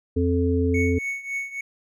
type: harmonic tone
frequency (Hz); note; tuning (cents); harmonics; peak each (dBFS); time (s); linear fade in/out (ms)
87.31; F2; 0; 1 / 3 / 5; -22 / -23 / -24; 0.16-0.99; 10
type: tone with tremolo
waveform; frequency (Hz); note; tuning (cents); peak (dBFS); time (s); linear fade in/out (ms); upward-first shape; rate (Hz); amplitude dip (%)
triangle; 2217; C#7; 0; -22; 0.74-1.61; 5; triangle; 3.6; 85
effects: none